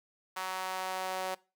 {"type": "tone with high-pass filter sweep", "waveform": "sawtooth", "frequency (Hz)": 186.9, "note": "F#3", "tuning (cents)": 18, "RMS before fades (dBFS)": -36, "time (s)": [0.36, 1.35], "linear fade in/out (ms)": 10, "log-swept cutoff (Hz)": [1000, 630], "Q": 2, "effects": ["noise-tail reverb RT60 0.3 s tail -21 dB re dry"]}